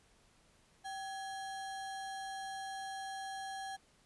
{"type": "tone with sample-and-hold", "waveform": "sine", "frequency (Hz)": 775, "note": "G5", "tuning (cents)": -20, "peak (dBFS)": -40, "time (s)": [0.84, 3.77], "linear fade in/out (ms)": 20, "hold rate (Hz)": 2450, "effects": ["pink hiss -68 dBFS RMS until 4.05 s", "resampled to 24000 Hz"]}